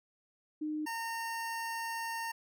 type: tone pair in turn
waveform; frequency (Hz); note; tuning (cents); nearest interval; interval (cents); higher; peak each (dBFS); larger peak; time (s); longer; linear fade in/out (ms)
sine / 25% pulse; 305.5 / 915.5; D#4 / A#5; -32 / -32; octave + perfect fifth; 1900; second; -33 / -32; second; 0.61-0.86 / 0.86-2.32; second; 10
effects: none